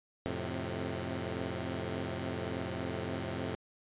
10% pulse chord, F major, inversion none, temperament equal with one note detuned, 88.37 / 110 / 130.81 Hz, F2 / A2 / C3, +21 / 0 / 0 cents, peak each -30 / -32 / -32 dBFS, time 0.26-3.55 s, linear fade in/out 0 ms, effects resampled to 8000 Hz

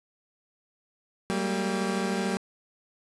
25% pulse tone cluster, 191 / 204.4 / 229.5 / 793 Hz, G3 / G#3 / A#3 / G5, -45 / -27 / -27 / +20 cents, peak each -25 / -33 / -28 / -32 dBFS, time 1.3-2.37 s, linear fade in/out 0 ms, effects resampled to 24000 Hz + 9-bit

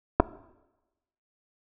clicks, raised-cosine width 1 ms, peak -4 dBFS, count 2, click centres 0.199 / 0.202 s, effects noise-tail reverb RT60 1.0 s tail -18 dB re dry

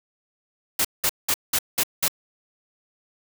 white noise bursts, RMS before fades -21 dBFS, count 6, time 0.79-2.082 s, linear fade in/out 5 ms, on 57 ms, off 190 ms, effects none

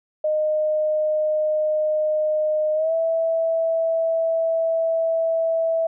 sine tone with pitch glide, 615 to 655.3 Hz, D#5 to E5, -20 to -10 cents, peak -18 dBFS, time 0.24-5.87 s, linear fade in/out 5 ms, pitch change +110 cents, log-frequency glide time 2.74-2.93 s, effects none

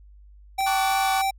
square tone with vibrato, 774 Hz, G5, 22 cents flat, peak -22 dBFS, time 0.58-1.31 s, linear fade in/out 10 ms, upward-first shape triangle, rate 3.2 Hz, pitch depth 9 cents each way
clicks, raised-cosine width 0.3 ms, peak -25 dBFS, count 2, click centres 0.607 / 0.914 s
40% pulse chord, D major seventh, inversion second, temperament equal with one note detuned, 880 / 1123.6 / 1174.7 / 1480 Hz, A5 / C#6 / D6 / F#6, 0 / +23 / 0 / 0 cents, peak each -31 dBFS, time 0.66-1.22 s, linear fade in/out 10 ms
effects added 50 Hz sine -46 dBFS peak until 1.38 s

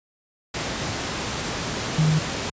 sine tone in noise, 155.56 Hz, D#3, in tune, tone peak -16 dBFS, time 1.98-2.19 s, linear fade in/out 5 ms, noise pink, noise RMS -27 dBFS, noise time 0.54-2.5 s, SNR +8 dB, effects high-pass 80 Hz 12 dB/octave + resampled to 16000 Hz

